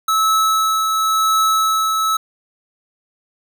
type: tone with tremolo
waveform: square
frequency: 1300 Hz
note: E6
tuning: 24 cents flat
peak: -13 dBFS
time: 0.08-2.17 s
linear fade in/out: 5 ms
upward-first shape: triangle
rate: 0.94 Hz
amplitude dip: 35%
effects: none